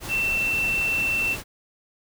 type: tone in noise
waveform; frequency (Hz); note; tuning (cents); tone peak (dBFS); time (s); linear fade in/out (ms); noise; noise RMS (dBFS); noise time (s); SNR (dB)
sine; 2685; E7; +31; -21; 0.08-1.37; 50; pink; -34; 0-1.44; +10
effects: none